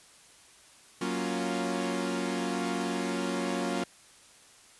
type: chord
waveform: sawtooth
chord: Gb major seventh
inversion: none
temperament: equal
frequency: 185 / 233.1 / 277.2 / 349.2 Hz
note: Gb3 / Bb3 / Db4 / F4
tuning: 0 / 0 / 0 / 0 cents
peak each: -31 dBFS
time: 1.01-3.84 s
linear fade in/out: 5 ms
effects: white hiss -56 dBFS RMS until 4.79 s + resampled to 24000 Hz